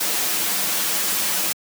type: noise with comb filter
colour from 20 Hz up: white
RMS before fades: -22 dBFS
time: 0-1.53 s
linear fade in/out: 10 ms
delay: 7.6 ms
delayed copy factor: -0.75
effects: high-pass 150 Hz 12 dB/octave